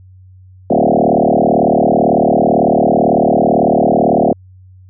sine tone with frequency modulation, 462.5 Hz, A#4, 14 cents flat, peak -8 dBFS, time 0.7-4.33 s, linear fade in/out 5 ms, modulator 38 Hz, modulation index 7.4, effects added 93 Hz sine -38 dBFS peak until 4.89 s

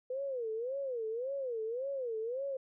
sine tone with vibrato, 493.9 Hz, B4, in tune, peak -34 dBFS, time 0.1-2.57 s, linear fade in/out 5 ms, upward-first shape sine, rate 1.8 Hz, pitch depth 210 cents each way, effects none

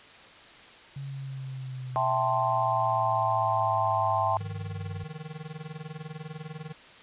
sine exponential sweep, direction down, 138.6 to 96.9 Hz, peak -34 dBFS, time 0.96-5.04 s, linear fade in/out 5 ms
sine chord, A minor seventh, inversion second, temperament equal, 659.3 / 784 / 880 / 1046.5 Hz, E5 / G5 / A5 / C6, 0 / 0 / 0 / 0 cents, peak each -30 / -29 / -29 / -28 dBFS, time 1.96-4.37 s, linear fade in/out 0 ms
square tone with tremolo, 155.56 Hz, D#3, in tune, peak -34 dBFS, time 4.4-6.73 s, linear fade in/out 10 ms, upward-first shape triangle, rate 20 Hz, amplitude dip 100%
effects white hiss -50 dBFS RMS until 7.02 s + resampled to 8000 Hz

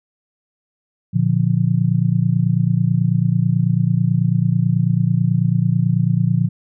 sine chord, Bb major, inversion none, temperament just, 116.54 / 145.68 / 174.81 Hz, Bb2 / D3 / F3, 0 / -14 / +2 cents, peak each -18 dBFS, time 1.13-6.49 s, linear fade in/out 20 ms, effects none

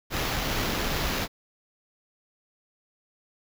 pink noise with sample-and-hold, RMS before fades -28 dBFS, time 0.1-1.28 s, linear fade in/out 50 ms, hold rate 8820 Hz, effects none

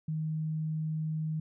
sine tone, 156.7 Hz, D#3, 13 cents sharp, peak -30 dBFS, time 0.08-1.4 s, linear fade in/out 5 ms, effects none

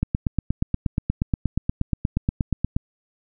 click train, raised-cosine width 5 ms, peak -8 dBFS, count 24, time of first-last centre 0.03-2.765 s, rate 8.41 Hz, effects none

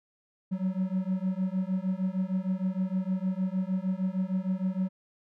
triangle beating tone pair, 184.1 / 190.6 Hz, F#3 / G3, -8 / -48 cents, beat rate 6.5 Hz, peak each -28 dBFS, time 0.51-4.89 s, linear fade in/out 20 ms, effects none

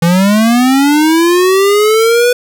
square linear sweep, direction up, 164.81 to 493.9 Hz, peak -7 dBFS, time 0.02-2.33 s, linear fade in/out 5 ms, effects none

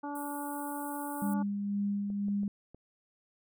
harmonic tone, 288.4 Hz, D4, 31 cents flat, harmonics 1 / 2 / 3 / 4 / 5, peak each -38 / -46 / -39 / -47 / -49 dBFS, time 0.03-1.43 s, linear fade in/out 10 ms
pink high-pass noise, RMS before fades -47 dBFS, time 0.15-1.34 s, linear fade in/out 5 ms, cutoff 8200 Hz, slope 96 dB/octave
sine tone with tremolo, 202.1 Hz, G#3, 47 cents flat, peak -28 dBFS, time 1.22-2.48 s, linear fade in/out 2 ms, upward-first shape sine, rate 2 Hz, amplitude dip 35%
clicks, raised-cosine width 2 ms, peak -37 dBFS, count 4, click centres 2.102 / 2.284 / 2.433 / 2.746 s
effects none

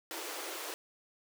pink high-pass noise, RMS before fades -41 dBFS, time 0.11-0.74 s, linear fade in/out 0 ms, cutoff 310 Hz, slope 96 dB/octave, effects none

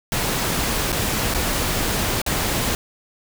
pink noise with dropouts, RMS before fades -22 dBFS, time 0.12-2.75 s, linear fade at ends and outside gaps 1 ms, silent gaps 0.92-0.926 / 1.34-1.346 / 2.217-2.263 s, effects none

